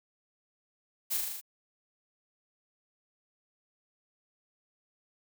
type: noise with echo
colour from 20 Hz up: blue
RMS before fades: -31 dBFS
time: 1.1-1.18 s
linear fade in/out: 20 ms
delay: 39 ms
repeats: 6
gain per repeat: -2 dB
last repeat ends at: 1.414 s
effects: none